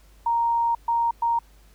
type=tone bursts at uneven times; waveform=sine; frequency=932.3 Hz; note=A#5; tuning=in tune; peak=-19 dBFS; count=3; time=0.26-0.75 / 0.88-1.11 / 1.22-1.39 s; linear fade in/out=5 ms; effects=added 50 Hz sine -51 dBFS peak until 1.74 s + pink hiss -59 dBFS RMS until 1.74 s